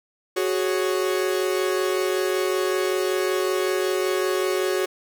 45% pulse chord, F# suspended second, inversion none, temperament equal, 370 / 415.3 / 554.4 Hz, F#4 / G#4 / C#5, 0 / 0 / 0 cents, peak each -23 / -27 / -29 dBFS, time 0.36-4.86 s, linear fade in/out 10 ms, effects none

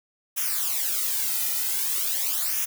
blue noise with flanger, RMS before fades -26 dBFS, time 0.36-2.66 s, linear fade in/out 20 ms, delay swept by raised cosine 0.23 to 1.83 ms, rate 0.44 Hz, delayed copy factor -0.8, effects none

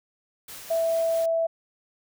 white noise with tremolo, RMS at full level -40 dBFS, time 0.48-1.26 s, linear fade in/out 5 ms, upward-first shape triangle, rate 4.7 Hz, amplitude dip 30%
sine tone, 659.3 Hz, E5, in tune, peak -21 dBFS, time 0.7-1.47 s, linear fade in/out 10 ms
effects none

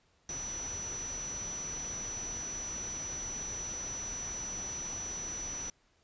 sine tone in noise, 5920 Hz, F#8, in tune, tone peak -37 dBFS, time 0.29-5.7 s, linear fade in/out 2 ms, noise pink, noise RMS -45 dBFS, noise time 0.29-5.7 s, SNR +5 dB, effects pink hiss -70 dBFS RMS until 6.03 s + resampled to 16000 Hz

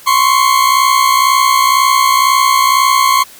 40% pulse tone pair together, 1042 / 1104 Hz, C6 / C#6, -7 / -7 cents, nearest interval minor second, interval 100 cents, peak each -10 dBFS, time 0.06-3.24 s, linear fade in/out 20 ms, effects white hiss -38 dBFS RMS until 3.39 s

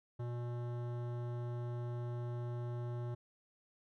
sine tone with hard clipping, 120.5 Hz, B2, 42 cents flat, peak -40 dBFS, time 0.19-3.15 s, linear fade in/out 10 ms, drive 16 dB, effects none

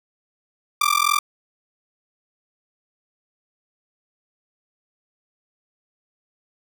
sawtooth tone with amplitude modulation, 1181 Hz, D6, 9 cents sharp, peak -9 dBFS, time 0.81-1.19 s, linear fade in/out 5 ms, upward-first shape sine, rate 43.1 Hz, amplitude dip 100%, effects none

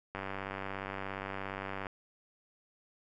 click train, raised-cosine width 0.5 ms, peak -23 dBFS, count 168, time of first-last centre 0.15-1.868 s, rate 97.2 Hz, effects none

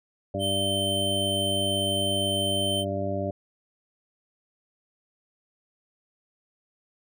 harmonic tone, 98 Hz, G2, in tune, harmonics 1 / 2 / 3 / 4 / 6 / 7, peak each -32 / -34 / -35 / -36 / -30 / -36 dBFS, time 0.34-3.31 s, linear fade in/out 5 ms
square tone, 3097 Hz, G7, 22 cents flat, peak -27 dBFS, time 0.39-2.85 s, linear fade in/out 50 ms
effects none

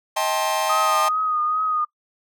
45% pulse chord, A half-diminished seventh, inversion second, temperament just, 633.6 / 792 / 880 / 1056 Hz, Eb5 / G5 / A5 / C6, +31 / +18 / 0 / +16 cents, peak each -26 dBFS, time 0.16-1.09 s, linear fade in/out 10 ms
sine tone with vibrato, 1244.5 Hz, D#6, in tune, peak -19 dBFS, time 0.69-1.85 s, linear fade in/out 10 ms, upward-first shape triangle, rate 2.4 Hz, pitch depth 41 cents each way
effects noise-tail reverb RT60 0.1 s tail -23 dB re dry

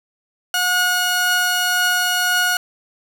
sawtooth tone pair together, 725 / 1448.1 Hz, F#5 / F#6, -35 / -38 cents, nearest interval octave, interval 1197 cents, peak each -20 / -13 dBFS, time 0.54-2.57 s, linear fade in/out 2 ms, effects none

